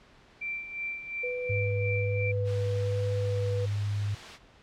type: tone with tremolo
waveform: sine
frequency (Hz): 2349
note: D7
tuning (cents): 0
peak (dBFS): -30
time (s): 0.41-2.32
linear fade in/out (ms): 10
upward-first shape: sine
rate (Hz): 2.8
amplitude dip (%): 65
type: tone with vibrato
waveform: sine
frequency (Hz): 493.5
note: B4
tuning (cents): -1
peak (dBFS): -31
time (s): 1.23-3.66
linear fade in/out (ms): 10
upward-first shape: sine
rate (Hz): 1.2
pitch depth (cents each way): 11
type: tone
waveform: sine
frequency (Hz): 102.6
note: G#2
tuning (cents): -21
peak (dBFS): -27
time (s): 1.49-4.15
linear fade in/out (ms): 10
type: noise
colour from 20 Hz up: white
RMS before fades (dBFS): -42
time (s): 2.44-4.39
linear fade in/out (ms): 50
effects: pink hiss -57 dBFS RMS until 4.62 s + low-pass 4000 Hz 12 dB/octave